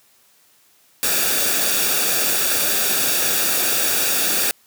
white noise with comb filter, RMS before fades -19 dBFS, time 1.03-4.51 s, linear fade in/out 0 ms, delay 0.97 ms, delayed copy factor -0.6, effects white hiss -56 dBFS RMS until 4.66 s + high-pass 100 Hz 12 dB/octave

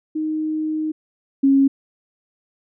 sine tone pair in turn, 311.1 / 273.4 Hz, D#4 / C#4, 0 / -24 cents, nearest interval major second, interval 224 cents, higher first, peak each -20 / -11 dBFS, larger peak second, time 0.15-0.92 / 1.43-1.68 s, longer first, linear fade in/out 10 ms, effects none

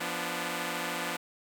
5% pulse chord, B diminished, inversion second, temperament equal with one note detuned, 173.31 / 246.9 / 293.7 Hz, F3 / B3 / D4, -13 / 0 / 0 cents, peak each -25 dBFS, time 0-1.17 s, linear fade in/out 10 ms, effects none

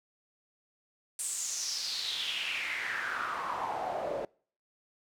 pink noise with band-pass filter sweep, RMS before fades -35 dBFS, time 1.19-4.25 s, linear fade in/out 2 ms, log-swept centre 8800 to 520 Hz, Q 5.2, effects noise-tail reverb RT60 0.5 s tail -26 dB re dry

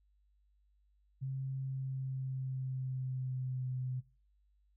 sine tone with pitch glide, 133.5 to 127.99 Hz, C3 to C3, +35 to -38 cents, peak -35 dBFS, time 1.21-4.01 s, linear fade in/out 20 ms, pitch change -73 cents, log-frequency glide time 1.6-3.72 s, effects noise-tail reverb RT60 0.3 s tail -17 dB re dry + added 50 Hz sine -68 dBFS peak until 4.76 s

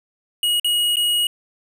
square tone with dropouts, 2895 Hz, F#7, 38 cents flat, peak -17 dBFS, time 0.43-1.27 s, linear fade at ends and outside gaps 2 ms, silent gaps 0.598-0.645 / 0.958-0.968 s, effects none

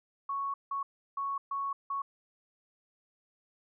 sine tone bursts at uneven times, 1108.7 Hz, C#6, in tune, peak -31 dBFS, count 5, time 0.29-0.54 / 0.71-0.83 / 1.17-1.38 / 1.51-1.73 / 1.9-2.02 s, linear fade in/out 5 ms, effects none

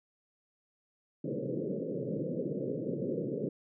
white band-pass noise, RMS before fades -35 dBFS, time 1.24-3.49 s, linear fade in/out 5 ms, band 120 to 550 Hz, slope 96 dB/octave, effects none

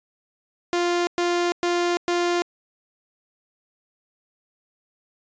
sawtooth tone bursts, 349.2 Hz, F4, in tune, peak -16 dBFS, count 4, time 0.73-2.42 s, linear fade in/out 0 ms, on 340 ms, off 110 ms, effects resampled to 16000 Hz

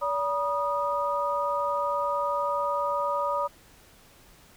sine tone cluster, 573 / 963 / 1234 Hz, D5 / B5 / D#6, -43 / -44 / -15 cents, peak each -29 dBFS, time 0.01-3.48 s, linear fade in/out 20 ms, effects pink hiss -55 dBFS RMS until 4.56 s

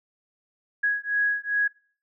sine beating tone pair, 1661.2 / 1663.7 Hz, G#6 / G#6, 0 / +3 cents, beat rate 2.5 Hz, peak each -25 dBFS, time 0.83-1.68 s, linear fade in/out 10 ms, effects noise-tail reverb RT60 0.5 s tail -24 dB re dry

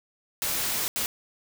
white noise bursts at uneven times, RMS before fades -28 dBFS, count 2, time 0.42-0.88 / 0.96-1.06 s, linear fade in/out 0 ms, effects none

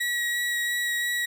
35% pulse tone with vibrato, 1918 Hz, A#6, 49 cents sharp, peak -23 dBFS, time 0-1.26 s, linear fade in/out 10 ms, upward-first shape sine, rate 2.9 Hz, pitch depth 12 cents each way, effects none

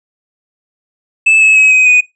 triangle tone with pitch steps, 2622 / 2587 / 2553 / 2520 / 2486 Hz, E7 / E7 / D#7 / D#7 / D#7, -10 / -33 / +44 / +21 / -2 cents, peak -3 dBFS, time 1.26-2.01 s, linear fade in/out 10 ms, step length 150 ms, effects noise-tail reverb RT60 0.2 s tail -21 dB re dry + resampled to 24000 Hz

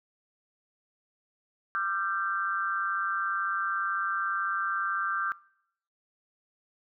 sine tone cluster, 1188 / 1366 / 1564 Hz, D6 / F6 / G6, +20 / -39 / -4 cents, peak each -31 dBFS, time 1.75-5.32 s, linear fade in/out 0 ms, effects noise-tail reverb RT60 0.7 s tail -23 dB re dry

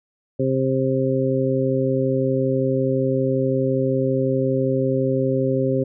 harmonic tone, 132.2 Hz, C3, 18 cents sharp, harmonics 1 / 2 / 3 / 4, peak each -23 / -23 / -23 / -23 dBFS, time 0.39-5.84 s, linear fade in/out 10 ms, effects none

